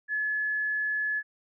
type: tone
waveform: sine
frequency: 1710 Hz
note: A6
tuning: 50 cents flat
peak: -26 dBFS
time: 0.08-1.23 s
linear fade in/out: 50 ms
effects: none